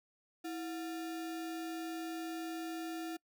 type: tone with sample-and-hold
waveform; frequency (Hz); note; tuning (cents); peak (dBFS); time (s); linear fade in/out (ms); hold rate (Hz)
sine; 327; E4; -14; -38; 0.44-3.17; 10; 1050
effects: noise-tail reverb RT60 0.1 s tail -25 dB re dry